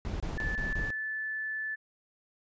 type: noise bursts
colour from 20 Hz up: brown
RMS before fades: -34 dBFS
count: 5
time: 0.05-0.904 s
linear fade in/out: 0 ms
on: 150 ms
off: 26 ms
type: tone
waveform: sine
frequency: 1745 Hz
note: A6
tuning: 15 cents flat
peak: -32 dBFS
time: 0.37-1.76 s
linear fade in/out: 20 ms
effects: resampled to 16000 Hz